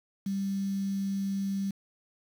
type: tone with quantisation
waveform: sine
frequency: 196 Hz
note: G3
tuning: in tune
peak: -28 dBFS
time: 0.26-1.71 s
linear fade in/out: 5 ms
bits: 8
effects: none